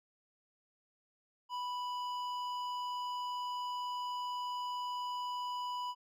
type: tone with hard clipping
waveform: sine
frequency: 987.8 Hz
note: B5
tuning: in tune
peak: -38 dBFS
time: 1.49-5.95 s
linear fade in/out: 50 ms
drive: 10 dB
effects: none